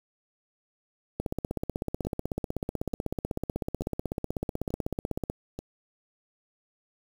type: two click trains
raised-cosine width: 2 ms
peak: -23 / -16 dBFS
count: 5 / 67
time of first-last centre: 2.05-5.59 / 1.2-5.299 s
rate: 1.13 / 16.1 Hz
effects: 7-bit